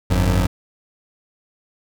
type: tone pair together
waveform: 25% pulse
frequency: 50.79 / 90.5 Hz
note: G#1 / F#2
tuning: -38 / -38 cents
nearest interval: minor seventh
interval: 1000 cents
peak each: -14 dBFS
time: 0.1-0.47 s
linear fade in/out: 10 ms
effects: none